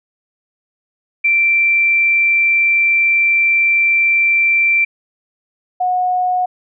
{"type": "tone pair in turn", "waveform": "sine", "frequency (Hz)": [2349, 729.3], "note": ["D7", "F#5"], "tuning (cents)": [0, -25], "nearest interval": "octave + minor sixth", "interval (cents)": 2025, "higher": "first", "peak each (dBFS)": [-10, -13], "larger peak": "first", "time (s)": [[1.24, 4.85], [5.8, 6.46]], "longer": "first", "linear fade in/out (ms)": 10, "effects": []}